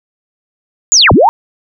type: linear two-way sweep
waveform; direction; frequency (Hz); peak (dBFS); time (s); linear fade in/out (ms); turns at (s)
sine; down then up; 7250 to 58.27 to 975; -3; 0.92-1.29; 0; 1.12
effects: none